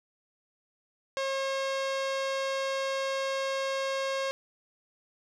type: tone with low-pass filter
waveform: sawtooth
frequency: 540 Hz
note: C#5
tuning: 45 cents flat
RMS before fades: -31 dBFS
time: 1.17-4.31 s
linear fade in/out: 0 ms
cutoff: 5500 Hz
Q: 1
effects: none